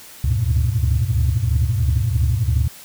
sine tone cluster, 71 / 74 / 95.9 / 111 / 122.5 Hz, C#2 / D2 / G2 / A2 / B2, +42 / +14 / -37 / +16 / -14 cents, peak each -21 dBFS, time 0.24-2.68 s, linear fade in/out 5 ms, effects tanh soft clip ceiling -8 dBFS + white hiss -41 dBFS RMS until 2.84 s

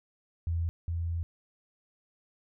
sine tone pair in turn, 83.8 / 84.24 Hz, E2 / E2, +29 / +38 cents, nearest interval unison, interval 9 cents, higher second, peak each -27 / -29 dBFS, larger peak first, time 0.47-0.69 / 0.88-1.23 s, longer second, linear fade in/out 0 ms, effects none

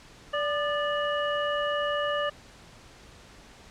harmonic tone with a mistuned harmonic, 583 Hz, D5, 13 cents flat, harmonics 1 / 2 / 3 / 5, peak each -28 / -31 / -33 / -35 dBFS, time 0.33-2.3 s, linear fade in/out 10 ms, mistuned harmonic 2, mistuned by +54 cents, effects pink hiss -51 dBFS RMS until 3.7 s + low-pass 7000 Hz 12 dB/octave

